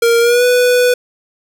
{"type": "tone with pitch glide", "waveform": "square", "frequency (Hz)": [466.2, 493.9], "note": ["A#4", "B4"], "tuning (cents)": [0, 0], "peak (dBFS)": -9, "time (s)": [0.02, 0.94], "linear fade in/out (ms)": 5, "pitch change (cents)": 100, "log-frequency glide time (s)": [0.2, 0.44], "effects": []}